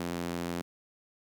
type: tone with high-pass filter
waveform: sawtooth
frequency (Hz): 86.3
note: F2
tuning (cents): -20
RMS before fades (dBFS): -35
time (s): 0-0.62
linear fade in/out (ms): 5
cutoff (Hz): 220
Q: 1.3
effects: none